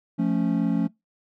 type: chord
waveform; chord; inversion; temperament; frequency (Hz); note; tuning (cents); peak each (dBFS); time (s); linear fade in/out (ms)
triangle; F augmented; none; equal; 174.61 / 220 / 277.2; F3 / A3 / C#4; 0 / 0 / 0; -23; 0.18-0.88; 20
effects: noise-tail reverb RT60 0.2 s tail -24 dB re dry